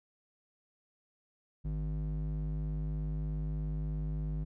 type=tone with band-pass filter; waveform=square; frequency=51.6 Hz; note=G#1; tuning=10 cents flat; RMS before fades=-35 dBFS; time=1.64-4.45 s; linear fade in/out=20 ms; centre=110 Hz; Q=8.2; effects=none